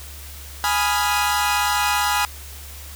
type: chord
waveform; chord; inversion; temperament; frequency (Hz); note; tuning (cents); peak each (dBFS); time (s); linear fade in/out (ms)
sawtooth; F half-diminished seventh; first; equal; 830.6 / 987.8 / 1244.5 / 1396.9; Ab5 / Cb6 / Eb6 / F6; 0 / 0 / 0 / 0; -18 / -20 / -22 / -22; 0.64-2.25; 0
effects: added 71 Hz sine -37 dBFS peak until 2.95 s + white hiss -40 dBFS RMS until 2.95 s